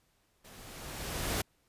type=noise with level ramp; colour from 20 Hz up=pink; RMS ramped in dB=-53 to -31 dBFS; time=0.44-1.42 s; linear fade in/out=10 ms; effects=pink hiss -72 dBFS RMS until 1.68 s + resampled to 32000 Hz